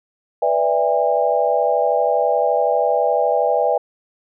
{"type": "chord", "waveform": "sine", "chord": "E dominant seventh", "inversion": "second", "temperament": "equal with one note detuned", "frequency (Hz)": [493.9, 587.3, 659.3, 810.7], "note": ["B4", "D5", "E5", "G#5"], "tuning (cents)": [0, 0, 0, -42], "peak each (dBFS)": -20, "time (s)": [0.42, 3.78], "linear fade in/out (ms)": 5, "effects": []}